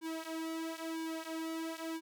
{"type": "tone with flanger", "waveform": "sawtooth", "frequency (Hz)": 324.2, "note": "E4", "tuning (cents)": -29, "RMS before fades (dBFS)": -40, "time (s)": [0.01, 2.01], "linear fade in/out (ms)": 50, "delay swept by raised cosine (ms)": [1.5, 5], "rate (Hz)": 1, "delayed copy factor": -0.85, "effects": []}